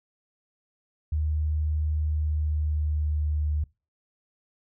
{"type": "tone with pitch glide", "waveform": "sine", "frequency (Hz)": [76.6, 75.2], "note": ["D#2", "D2"], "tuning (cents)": [-27, 42], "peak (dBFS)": -23, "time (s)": [1.12, 3.64], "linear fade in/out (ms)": 5, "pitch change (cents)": -31, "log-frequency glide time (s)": [2, 3.52], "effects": ["noise-tail reverb RT60 0.3 s tail -24 dB re dry"]}